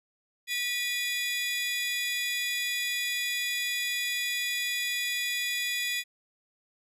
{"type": "tone cluster", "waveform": "35% pulse", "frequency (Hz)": [1952, 2451, 3411], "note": ["B6", "D#7", "G#7"], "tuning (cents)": [-21, -27, 46], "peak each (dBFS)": -31, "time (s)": [0.47, 6.04], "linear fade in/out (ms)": 50, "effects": ["resampled to 32000 Hz"]}